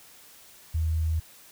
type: tone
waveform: sine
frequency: 80 Hz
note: D#2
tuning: 49 cents sharp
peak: -23 dBFS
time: 0.74-1.2 s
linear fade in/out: 10 ms
effects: white hiss -52 dBFS RMS until 1.51 s